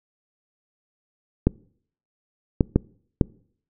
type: clicks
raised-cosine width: 3 ms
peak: -3 dBFS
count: 4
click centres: 1.47 / 2.608 / 2.76 / 3.212 s
effects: noise-tail reverb RT60 0.6 s tail -25 dB re dry